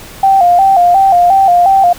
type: tone with vibrato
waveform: sine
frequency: 740 Hz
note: F#5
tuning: in tune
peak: -4 dBFS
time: 0.23-1.93 s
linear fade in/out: 5 ms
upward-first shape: square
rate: 2.8 Hz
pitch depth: 87 cents each way
effects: pink hiss -32 dBFS RMS until 1.98 s